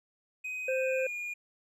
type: tone with pitch glide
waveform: triangle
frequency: 2510 to 2429 Hz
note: D#7 to D#7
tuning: +15 to -42 cents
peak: -33 dBFS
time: 0.44-1.34 s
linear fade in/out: 10 ms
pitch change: -57 cents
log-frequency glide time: 0.65-1.13 s
type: harmonic tone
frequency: 522 Hz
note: C5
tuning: 4 cents flat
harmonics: 1 / 3 / 5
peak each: -28 / -41 / -42 dBFS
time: 0.68-1.07 s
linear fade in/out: 5 ms
effects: none